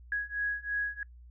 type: beating tone pair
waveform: sine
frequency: 1661.2 / 1664.2 Hz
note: G#6 / G#6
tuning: 0 / +3 cents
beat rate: 3 Hz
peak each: -34 / -33 dBFS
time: 0.12-1.03 s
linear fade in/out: 2 ms
effects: noise-tail reverb RT60 0.1 s tail -25 dB re dry + added 60 Hz sine -49 dBFS peak until 1.3 s